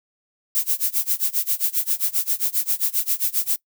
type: noise with tremolo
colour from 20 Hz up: violet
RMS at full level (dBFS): -19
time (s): 0.55-3.56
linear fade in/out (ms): 0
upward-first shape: sine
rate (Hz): 7.5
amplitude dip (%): 95
effects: noise-tail reverb RT60 0.1 s tail -22 dB re dry